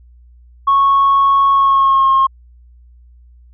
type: tone with pitch glide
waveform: sine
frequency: 1103 to 1074.1 Hz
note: C#6 to C6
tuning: -9 to +45 cents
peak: -7 dBFS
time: 0.67-2.27 s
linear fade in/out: 10 ms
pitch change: -46 cents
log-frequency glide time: 1.51-2.11 s
effects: tanh soft clip ceiling -5 dBFS + added 60 Hz sine -41 dBFS peak until 3.53 s